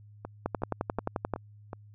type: two click trains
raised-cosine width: 1 ms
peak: -15 / -23 dBFS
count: 11 / 5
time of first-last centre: 0.46-1.337 / 0.25-1.731 s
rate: 11.4 / 2.7 Hz
effects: added 104 Hz sine -50 dBFS peak until 1.94 s